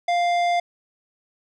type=tone with tanh clipping; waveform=sine; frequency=698.5 Hz; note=F5; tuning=in tune; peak=-20 dBFS; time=0.08-0.6 s; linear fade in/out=5 ms; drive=14 dB; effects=none